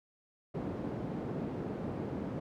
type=band-pass noise; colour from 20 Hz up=white; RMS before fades=-38 dBFS; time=0.54-2.4 s; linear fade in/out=10 ms; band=110 to 330 Hz; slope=12 dB/octave; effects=none